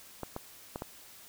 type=clicks; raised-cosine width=1 ms; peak=-22 dBFS; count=4; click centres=0.233 / 0.364 / 0.759 / 0.821 s; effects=white hiss -53 dBFS RMS until 1.28 s